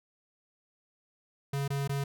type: tone with dropouts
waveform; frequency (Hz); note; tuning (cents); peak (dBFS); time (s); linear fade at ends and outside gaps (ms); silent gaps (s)
square; 139.6; C#3; +13; -30; 1.53-2.04; 5; 1.679-1.702 / 1.877-1.893
effects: none